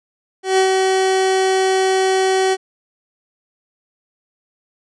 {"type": "tone with ADSR envelope", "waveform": "30% pulse", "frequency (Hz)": 379.4, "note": "F#4", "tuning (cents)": 43, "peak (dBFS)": -8, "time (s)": [0.43, 2.57], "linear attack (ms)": 150, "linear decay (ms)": 93, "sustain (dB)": -3, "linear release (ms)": 43, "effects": ["resampled to 22050 Hz"]}